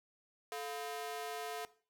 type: ring-modulated tone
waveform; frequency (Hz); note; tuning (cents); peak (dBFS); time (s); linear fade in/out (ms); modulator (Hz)
sawtooth; 570; C#5; +48; -33; 0.52-1.65; 0; 133
effects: noise-tail reverb RT60 0.4 s tail -17 dB re dry